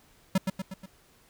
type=tone with echo; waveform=square; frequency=190.3 Hz; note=F#3; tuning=49 cents sharp; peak=-21 dBFS; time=0.35-0.38 s; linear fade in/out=5 ms; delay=120 ms; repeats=4; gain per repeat=-5 dB; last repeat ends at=0.86 s; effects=pink hiss -61 dBFS RMS until 1.29 s